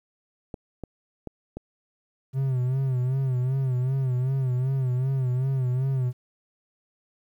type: clicks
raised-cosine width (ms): 2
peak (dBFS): -21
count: 4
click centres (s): 0.542 / 0.837 / 1.273 / 1.57
type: tone with vibrato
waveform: triangle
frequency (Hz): 129.9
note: C3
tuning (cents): -12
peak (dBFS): -20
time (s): 2.33-6.13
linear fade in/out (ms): 50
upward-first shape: sine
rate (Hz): 2.6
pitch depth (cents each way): 77
effects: 10-bit